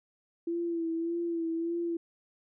sine tone with vibrato, 335 Hz, E4, 28 cents sharp, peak -29 dBFS, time 0.47-1.97 s, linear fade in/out 5 ms, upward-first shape sine, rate 1.7 Hz, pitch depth 38 cents each way, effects none

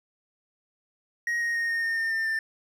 triangle tone with pitch steps, 1884 / 1869.9 / 1855.9 / 1842 / 1828.3 / 1814.6 / 1801 / 1787.5 Hz, A#6 / A#6 / A#6 / A#6 / A#6 / A#6 / A6 / A6, +18 / +5 / -8 / -21 / -34 / -47 / +40 / +27 cents, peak -23 dBFS, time 1.27-2.39 s, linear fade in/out 2 ms, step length 140 ms, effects none

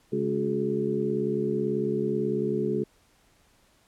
harmonic tone with a mistuned harmonic, 70.4 Hz, C#2, 27 cents sharp, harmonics 2 / 3 / 4 / 5 / 6, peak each -34 / -30 / -35 / -29 / -29 dBFS, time 0.12-2.84 s, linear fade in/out 10 ms, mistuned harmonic 5, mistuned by +59 cents, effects pink hiss -63 dBFS RMS until 3.87 s + low-pass 12000 Hz 12 dB/octave

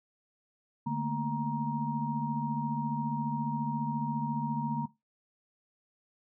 sine tone cluster, 147.4 / 218.8 / 233.3 / 940 Hz, D3 / A3 / A#3 / A#5, +7 / -9 / +2 / +14 cents, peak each -34 / -37 / -35 / -34 dBFS, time 0.86-4.86 s, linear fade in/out 10 ms, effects noise-tail reverb RT60 0.2 s tail -17 dB re dry

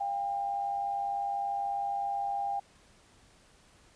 sine tone pair together, 698.5 / 798.4 Hz, F5 / G5, 0 / +32 cents, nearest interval major second, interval 232 cents, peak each -39 / -30 dBFS, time 0-2.6 s, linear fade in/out 10 ms, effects pink hiss -61 dBFS RMS until 3.95 s + resampled to 22050 Hz

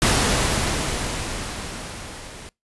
pink noise with level ramp, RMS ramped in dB -17 to -39 dBFS, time 0.02-2.49 s, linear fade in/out 0 ms, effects noise-tail reverb RT60 0.2 s tail -25 dB re dry + resampled to 24000 Hz

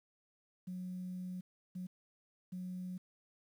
sine tone bursts at uneven times, 182.5 Hz, F#3, 24 cents flat, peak -39 dBFS, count 3, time 0.67-1.41 / 1.75-1.87 / 2.52-2.98 s, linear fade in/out 10 ms, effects tanh soft clip ceiling -35 dBFS + 11-bit

